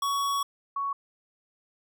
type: tone pair in turn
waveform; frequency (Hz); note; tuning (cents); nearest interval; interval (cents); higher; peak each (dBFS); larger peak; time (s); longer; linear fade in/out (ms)
square / sine; 1120 / 1114.9; C#6 / C#6; +18 / +10; unison; 8; first; -26 / -27; first; 0.02-0.43 / 0.76-0.93; first; 5
effects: none